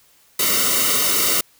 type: noise with comb filter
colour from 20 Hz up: white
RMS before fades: -18 dBFS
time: 0.39-1.41 s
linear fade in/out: 5 ms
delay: 1.2 ms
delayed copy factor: -0.85
effects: white hiss -55 dBFS RMS until 1.59 s